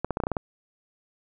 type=clicks; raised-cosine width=1 ms; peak=-12 dBFS; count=8; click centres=0.046 / 0.107 / 0.171 / 0.202 / 0.237 / 0.269 / 0.317 / 0.368 s; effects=none